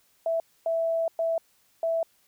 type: tone bursts at uneven times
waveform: sine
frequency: 659.3 Hz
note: E5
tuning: in tune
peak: -23 dBFS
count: 4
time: 0.26-0.4 / 0.66-1.08 / 1.19-1.38 / 1.83-2.03 s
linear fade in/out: 2 ms
effects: white hiss -65 dBFS RMS until 2.27 s